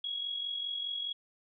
sine tone with amplitude modulation, 3322 Hz, G#7, in tune, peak -31 dBFS, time 0.04-1.13 s, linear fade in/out 5 ms, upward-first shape sine, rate 44.9 Hz, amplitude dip 55%, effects none

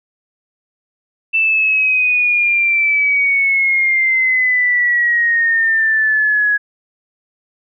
sine exponential sweep, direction down, 2662 to 1668 Hz, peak -11 dBFS, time 1.33-6.58 s, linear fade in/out 20 ms, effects none

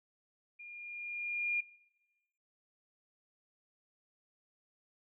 sine tone with level ramp, 2415 Hz, D7, 48 cents sharp, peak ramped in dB -47 to -28 dBFS, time 0.59-1.61 s, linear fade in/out 10 ms, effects noise-tail reverb RT60 1.0 s tail -22 dB re dry

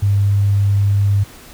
sine tone, 100.4 Hz, G2, 42 cents sharp, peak -11 dBFS, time 0.02-1.24 s, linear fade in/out 10 ms, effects pink hiss -40 dBFS RMS until 1.53 s

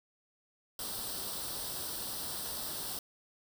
white noise with comb filter, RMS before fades -39 dBFS, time 0.79-2.99 s, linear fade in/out 2 ms, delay 0.22 ms, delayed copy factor +0.7, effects none

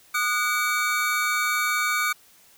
square tone cluster, 1223 / 1468 / 2282 Hz, D#6 / F#6 / C#7, -30 / -14 / +50 cents, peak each -27 dBFS, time 0.14-2.13 s, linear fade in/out 10 ms, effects white hiss -55 dBFS RMS until 2.57 s

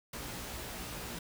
pink noise with comb filter, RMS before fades -42 dBFS, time 0.13-1.19 s, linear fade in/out 5 ms, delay 17 ms, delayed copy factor +0.75, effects none

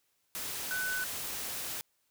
sine tone in noise, 1500 Hz, F#6, 23 cents sharp, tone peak -32 dBFS, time 0.71-1.04 s, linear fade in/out 0 ms, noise white, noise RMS -38 dBFS, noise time 0.35-1.81 s, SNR +3 dB, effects white hiss -75 dBFS RMS until 2.1 s

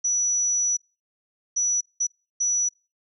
sine tone bursts at uneven times, 5900 Hz, F#8, 6 cents flat, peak -20 dBFS, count 4, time 0.04-0.77 / 1.56-1.81 / 2-2.07 / 2.4-2.69 s, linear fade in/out 10 ms, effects noise-tail reverb RT60 0.3 s tail -24 dB re dry

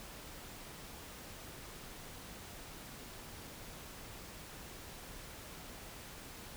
silence, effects pink hiss -50 dBFS RMS until 6.56 s

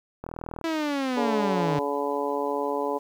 click train, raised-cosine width 1 ms, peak -21 dBFS, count 16, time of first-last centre 0.24-0.613 s, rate 40.2 Hz
sawtooth linear sweep, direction down, 331.9 to 145.9 Hz, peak -21 dBFS, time 0.64-1.79 s, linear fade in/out 2 ms
harmonic tone, 142.7 Hz, D3, 49 cents flat, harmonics 2 / 3 / 4 / 5 / 6 / 7, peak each -33 / -29 / -31 / -37 / -32 / -32 dBFS, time 1.16-2.99 s, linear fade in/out 20 ms
effects low-pass 5000 Hz 12 dB/octave + 9-bit

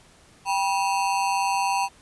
square ring-modulated tone, 880 Hz, A5, in tune, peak -19 dBFS, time 0.45-1.89 s, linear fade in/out 50 ms, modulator 91.7 Hz, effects pink hiss -54 dBFS RMS until 2.01 s + resampled to 24000 Hz

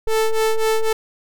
square ring-modulated tone, 220 Hz, A3, in tune, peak -13 dBFS, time 0.07-0.93 s, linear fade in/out 5 ms, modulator 222 Hz, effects none

